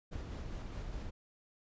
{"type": "noise with tremolo", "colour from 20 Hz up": "brown", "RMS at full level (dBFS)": -41, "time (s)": [0.11, 1.11], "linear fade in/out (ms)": 20, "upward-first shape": "square", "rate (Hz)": 4.9, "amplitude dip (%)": 25, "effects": ["resampled to 16000 Hz"]}